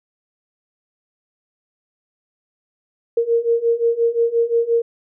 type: beating tone pair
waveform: sine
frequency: 462.1 / 467.8 Hz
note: A#4 / A#4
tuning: -15 / +6 cents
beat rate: 5.7 Hz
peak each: -19 / -17 dBFS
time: 3.17-4.82 s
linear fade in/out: 5 ms
effects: none